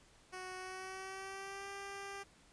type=tone with pitch glide; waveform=10% pulse; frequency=370 to 396.6 Hz; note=F#4 to G4; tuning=0 to +20 cents; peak=-36 dBFS; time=0.32-2.24 s; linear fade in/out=20 ms; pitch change=+120 cents; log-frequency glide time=0.56-1.69 s; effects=pink hiss -65 dBFS RMS until 2.52 s + resampled to 22050 Hz